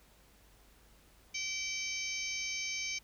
harmonic tone with a mistuned harmonic, 770 Hz, G5, 31 cents flat, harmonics 3 / 4 / 5 / 6 / 7 / 8, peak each -38 / -46 / -49 / -46 / -43 / -41 dBFS, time 1.34-2.99 s, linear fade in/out 10 ms, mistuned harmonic 8, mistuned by +26 cents, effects added 50 Hz sine -64 dBFS peak until 3.03 s + pink hiss -64 dBFS RMS until 3.03 s

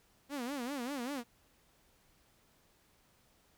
sawtooth tone with vibrato, 262.2 Hz, C4, 4 cents sharp, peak -33 dBFS, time 0.29-1.24 s, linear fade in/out 50 ms, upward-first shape sine, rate 5.1 Hz, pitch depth 190 cents each way, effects pink hiss -69 dBFS RMS until 3.57 s

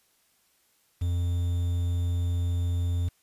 triangle tone with quantisation, 87.31 Hz, F2, in tune, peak -22 dBFS, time 1.01-3.09 s, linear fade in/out 10 ms, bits 8, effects white hiss -67 dBFS RMS until 3.22 s + resampled to 32000 Hz

